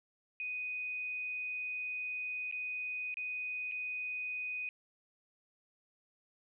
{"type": "tone with dropouts", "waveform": "sine", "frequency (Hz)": 2492, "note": "D#7", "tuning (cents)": 2, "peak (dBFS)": -36, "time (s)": [0.4, 4.69], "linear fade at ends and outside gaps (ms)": 1, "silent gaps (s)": [[2.513, 2.524], [3.142, 3.17], [3.714, 3.72]], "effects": []}